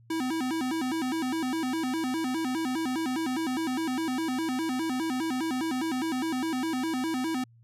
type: tone with vibrato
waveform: square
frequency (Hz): 287.7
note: D4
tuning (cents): -36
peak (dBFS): -28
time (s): 0.1-7.44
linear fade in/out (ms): 5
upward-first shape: square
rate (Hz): 4.9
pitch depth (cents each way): 210
effects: added 116 Hz sine -54 dBFS peak until 7.63 s + low-pass 12000 Hz 12 dB/octave